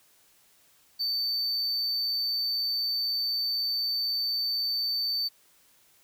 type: tone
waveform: triangle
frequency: 4558 Hz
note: C#8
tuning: 47 cents sharp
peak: -25 dBFS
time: 0.99-5.29 s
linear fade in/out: 20 ms
effects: white hiss -62 dBFS RMS until 6.03 s